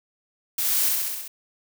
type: noise with echo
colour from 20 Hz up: blue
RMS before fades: -25 dBFS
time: 0.58-0.89 s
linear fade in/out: 5 ms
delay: 65 ms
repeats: 6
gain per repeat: -2 dB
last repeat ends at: 1.28 s
effects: none